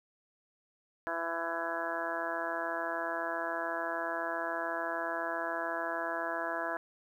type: harmonic tone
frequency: 167 Hz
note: E3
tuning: 23 cents sharp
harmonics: 2 / 3 / 4 / 5 / 6 / 7 / 8 / 9 / 10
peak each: -43 / -45 / -37 / -47 / -39 / -49 / -42 / -43 / -39 dBFS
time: 1.07-6.77 s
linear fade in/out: 0 ms
effects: 11-bit